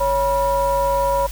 triangle ring-modulated tone, 207.7 Hz, G#3, in tune, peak -11 dBFS, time 0-1.27 s, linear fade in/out 10 ms, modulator 763 Hz, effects added 50 Hz sine -27 dBFS peak until 1.31 s + white hiss -37 dBFS RMS until 1.31 s

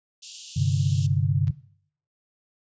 white high-pass noise, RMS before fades -37 dBFS, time 0.22-1.07 s, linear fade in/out 10 ms, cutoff 2700 Hz, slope 96 dB/octave
sine chord, G suspended fourth, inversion none, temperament equal, 98 / 130.81 / 146.83 Hz, G2 / C3 / D3, 0 / 0 / 0 cents, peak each -24 dBFS, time 0.56-1.51 s, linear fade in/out 10 ms
clicks, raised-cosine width 0.2 ms, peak -33 / -29 dBFS, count 2, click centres 1.472 / 1.48 s
effects noise-tail reverb RT60 0.6 s tail -19 dB re dry + resampled to 16000 Hz

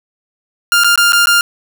sawtooth tone with dropouts, 1400 Hz, F6, 4 cents sharp, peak -4 dBFS, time 0.72-1.41 s, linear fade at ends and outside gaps 1 ms, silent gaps 0.837-0.844 / 0.958-0.976 / 1.122-1.131 / 1.258-1.271 s, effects none

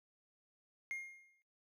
triangle tone with exponential decay, 2130 Hz, C7, 30 cents sharp, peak -35 dBFS, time 0.91-1.42 s, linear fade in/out 0 ms, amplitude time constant 110 ms, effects noise-tail reverb RT60 0.3 s tail -21 dB re dry

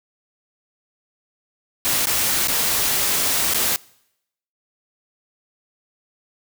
white noise with dropouts, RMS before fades -20 dBFS, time 1.85-3.76 s, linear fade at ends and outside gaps 0 ms, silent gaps 2.056-2.07 / 2.473-2.483 / 3.537-3.545 s, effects noise-tail reverb RT60 0.8 s tail -24 dB re dry

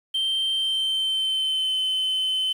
sine tone with pitch glide, 3136 to 3056 Hz, G7 to G7, 0 to -45 cents, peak -19 dBFS, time 0.14-2.53 s, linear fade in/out 10 ms, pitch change -45 cents, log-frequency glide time 0.53-1.76 s, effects tanh soft clip ceiling -20 dBFS + 8-bit

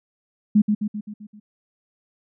sine tone with echo, 209.9 Hz, G#3, 19 cents sharp, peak -11 dBFS, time 0.55-0.62 s, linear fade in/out 10 ms, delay 130 ms, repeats 6, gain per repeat -5 dB, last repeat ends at 1.4 s, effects none

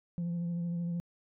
sine tone with vibrato, 171.8 Hz, F3, 28 cents flat, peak -29 dBFS, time 0.18-1 s, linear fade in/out 0 ms, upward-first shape triangle, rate 13 Hz, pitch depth 27 cents each way, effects tanh soft clip ceiling -30 dBFS

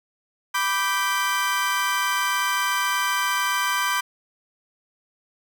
30% pulse chord, G major, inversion first, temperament equal with one note detuned, 987.8 / 1174.7 / 1559 Hz, B5 / D6 / G6, 0 / 0 / -10 cents, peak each -23 dBFS, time 0.54-4.01 s, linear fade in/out 10 ms, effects none

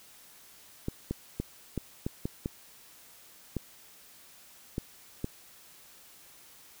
clicks, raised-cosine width 3 ms, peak -18 dBFS, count 10, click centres 0.884 / 1.11 / 1.4 / 1.777 / 2.065 / 2.255 / 2.459 / 3.567 / 4.781 / 5.244 s, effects white hiss -55 dBFS RMS until 6.8 s

